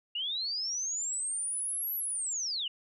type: linear two-way sweep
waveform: sine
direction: up then down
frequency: 2794 to 11880 to 2794 Hz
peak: -31 dBFS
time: 0.15-2.68 s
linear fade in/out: 5 ms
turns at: 1.95 s
effects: none